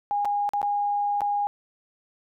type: tone with dropouts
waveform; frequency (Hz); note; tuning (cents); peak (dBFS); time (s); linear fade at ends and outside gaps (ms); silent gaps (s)
sine; 818; G#5; -26; -22; 0.11-1.47; 0; 0.248-0.254 / 0.491-0.535 / 0.616-0.629 / 1.207-1.217
effects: none